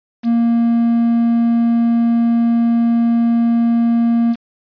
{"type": "tone with quantisation", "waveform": "triangle", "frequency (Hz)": 233.1, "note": "A#3", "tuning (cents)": 0, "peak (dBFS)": -9, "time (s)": [0.23, 4.36], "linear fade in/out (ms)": 50, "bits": 6, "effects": ["resampled to 11025 Hz"]}